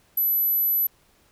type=tone; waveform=sine; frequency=11960 Hz; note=F#9; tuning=17 cents sharp; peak=-19 dBFS; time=0.17-0.87 s; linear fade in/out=5 ms; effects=pink hiss -61 dBFS RMS until 1.31 s